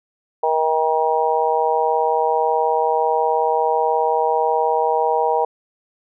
harmonic tone, 158.5 Hz, D#3, 32 cents sharp, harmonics 3 / 4 / 5 / 6, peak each -20 / -23 / -20 / -21 dBFS, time 0.43-5.45 s, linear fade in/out 5 ms, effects none

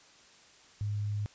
sine tone, 103.7 Hz, G#2, 2 cents flat, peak -30 dBFS, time 0.81-1.26 s, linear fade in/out 0 ms, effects white hiss -58 dBFS RMS until 1.34 s + resampled to 16000 Hz

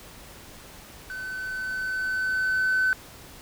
triangle tone with level ramp, 1518 Hz, F#6, 44 cents sharp, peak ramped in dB -31 to -16 dBFS, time 1.1-2.93 s, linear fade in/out 0 ms, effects tanh soft clip ceiling -16 dBFS + pink hiss -46 dBFS RMS until 3.41 s

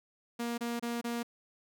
sawtooth tone bursts, 236.1 Hz, A#3, 22 cents sharp, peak -29 dBFS, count 4, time 0.39-1.231 s, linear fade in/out 10 ms, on 190 ms, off 27 ms, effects none

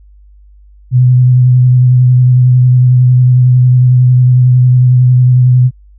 sine tone with vibrato, 125.8 Hz, B2, 32 cents sharp, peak -3 dBFS, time 0.91-5.71 s, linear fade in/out 50 ms, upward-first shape triangle, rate 11 Hz, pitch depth 25 cents each way, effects added 50 Hz sine -37 dBFS peak until 5.98 s

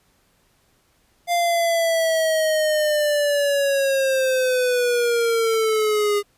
square linear sweep, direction down, 698.5 to 407.1 Hz, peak -18 dBFS, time 1.27-6.23 s, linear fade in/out 50 ms, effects pink hiss -62 dBFS RMS until 6.37 s + resampled to 32000 Hz

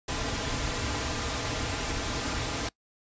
pink noise with comb filter, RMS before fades -31 dBFS, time 0.08-2.69 s, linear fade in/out 5 ms, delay 5.4 ms, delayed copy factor -0.55, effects noise-tail reverb RT60 0.1 s tail -23 dB re dry + resampled to 16000 Hz

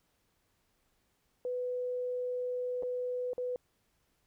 sine tone with dropouts, 497.3 Hz, B4, 12 cents sharp, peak -32 dBFS, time 1.45-3.56 s, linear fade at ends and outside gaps 1 ms, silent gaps 2.825-2.832 / 3.333-3.38 s, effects pink hiss -75 dBFS RMS until 4.26 s

